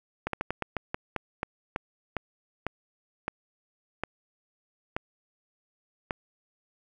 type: slowing click train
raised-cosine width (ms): 0.5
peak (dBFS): -14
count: 16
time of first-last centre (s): 0.27-6.108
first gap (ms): 63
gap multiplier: 1.23
effects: 9-bit